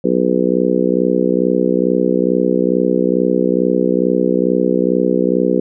harmonic tone, 62.3 Hz, B1, 16 cents sharp, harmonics 3 / 4 / 5 / 6 / 7 / 8, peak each -19 / -19 / -19 / -19 / -19 / -19 dBFS, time 0.04-5.6 s, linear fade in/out 5 ms, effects none

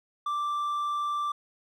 sine tone with hard clipping, 1174.7 Hz, D6, in tune, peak -28 dBFS, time 0.26-1.32 s, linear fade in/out 5 ms, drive 3 dB, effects none

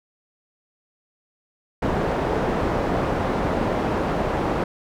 white low-pass noise, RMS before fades -23 dBFS, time 1.82-4.64 s, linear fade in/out 5 ms, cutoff 690 Hz, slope 12 dB/octave, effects none

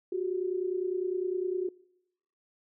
sine tone pair together, 362.1 / 392 Hz, F#4 / G4, -37 / 0 cents, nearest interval minor second, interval 137 cents, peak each -30 / -34 dBFS, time 0.12-1.69 s, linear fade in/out 5 ms, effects noise-tail reverb RT60 0.8 s tail -23 dB re dry

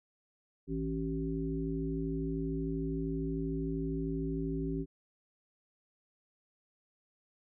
harmonic tone with a mistuned harmonic, 55 Hz, A1, in tune, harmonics 1 / 3 / 5 / 7, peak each -39 / -37 / -36 / -39 dBFS, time 0.67-4.86 s, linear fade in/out 50 ms, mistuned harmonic 3, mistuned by -31 cents, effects none

